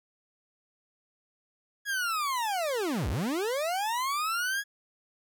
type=linear two-way sweep; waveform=40% pulse; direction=down then up; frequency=1678 to 50 to 1678 Hz; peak=-27 dBFS; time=1.85-4.64 s; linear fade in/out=50 ms; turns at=3.09 s; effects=none